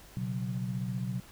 sine chord, B suspended second, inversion none, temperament equal, 123.47 / 138.59 / 185 Hz, B2 / C#3 / F#3, 0 / 0 / 0 cents, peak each -34 / -39 / -35 dBFS, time 0.17-1.2 s, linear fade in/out 0 ms, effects added 50 Hz sine -59 dBFS peak until 1.31 s + pink hiss -54 dBFS RMS until 1.31 s

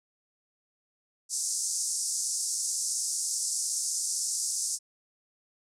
white band-pass noise, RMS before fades -31 dBFS, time 1.29-4.79 s, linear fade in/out 50 ms, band 5200 to 9500 Hz, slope 48 dB/octave, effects none

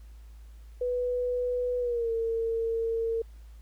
sine tone with pitch glide, 493.9 to 455.5 Hz, B4 to A#4, 0 to -40 cents, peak -26 dBFS, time 0.81-3.22 s, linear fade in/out 5 ms, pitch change -140 cents, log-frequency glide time 1.79-2.11 s, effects added 55 Hz sine -45 dBFS peak until 3.61 s + pink hiss -65 dBFS RMS until 3.61 s

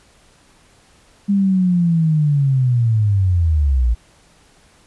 sine linear sweep, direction down, 202.8 to 55.3 Hz, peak -12 dBFS, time 1.28-3.95 s, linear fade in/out 20 ms, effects pink hiss -52 dBFS RMS until 4.86 s + resampled to 24000 Hz

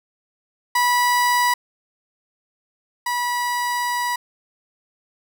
30% pulse tone pair in turn, 978 / 973.6 Hz, B5 / B5, -17 / -25 cents, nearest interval unison, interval 8 cents, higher first, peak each -13 / -18 dBFS, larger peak first, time 0.75-1.54 / 3.06-4.16 s, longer second, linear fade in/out 5 ms, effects none

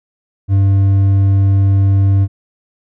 triangle tone with hard clipping, 98 Hz, G2, in tune, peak -9 dBFS, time 0.48-2.28 s, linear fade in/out 50 ms, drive 7 dB, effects none

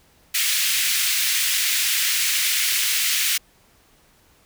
pink high-pass noise, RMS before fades -21 dBFS, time 0.34-3.38 s, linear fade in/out 10 ms, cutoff 2000 Hz, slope 24 dB/octave, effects pink hiss -57 dBFS RMS until 4.45 s

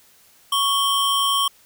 square tone pair together, 1108.7 / 3136 Hz, C#6 / G7, 0 / 0 cents, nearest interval octave + tritone, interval 1800 cents, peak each -21 dBFS, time 0.52-1.48 s, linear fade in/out 5 ms, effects white hiss -54 dBFS RMS until 1.65 s

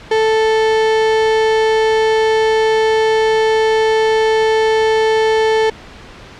35% pulse tone, 440 Hz, A4, in tune, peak -9 dBFS, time 0.11-5.7 s, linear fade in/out 5 ms, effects pink hiss -36 dBFS RMS until 6.39 s + low-pass 4000 Hz 12 dB/octave

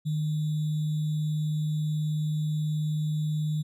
sine tone with sample-and-hold, 153.1 Hz, D#3, 28 cents flat, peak -25 dBFS, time 0.05-3.63 s, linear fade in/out 20 ms, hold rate 3675 Hz, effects resampled to 32000 Hz

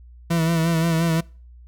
40% pulse tone with vibrato, 164.9 Hz, E3, 1 cent sharp, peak -17 dBFS, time 0.3-1.21 s, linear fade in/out 10 ms, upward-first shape sine, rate 5.7 Hz, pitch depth 44 cents each way, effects noise-tail reverb RT60 0.4 s tail -25 dB re dry + added 60 Hz sine -42 dBFS peak until 1.67 s

